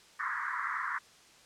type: band-pass noise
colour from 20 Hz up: pink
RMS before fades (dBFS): -35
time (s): 0.19-0.99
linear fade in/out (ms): 10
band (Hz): 1000 to 2000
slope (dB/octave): 96
effects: white hiss -58 dBFS RMS until 1.45 s + low-pass 7000 Hz 12 dB/octave